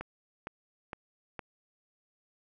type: click train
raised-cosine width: 0.5 ms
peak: -23 dBFS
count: 4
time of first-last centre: 0.01-1.392 s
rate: 2.17 Hz
effects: none